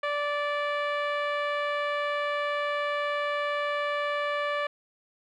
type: tone with low-pass filter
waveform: 10% pulse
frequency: 583 Hz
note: D5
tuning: 13 cents flat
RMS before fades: -29 dBFS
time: 0.03-4.67 s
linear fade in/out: 5 ms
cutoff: 1900 Hz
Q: 0.64
effects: none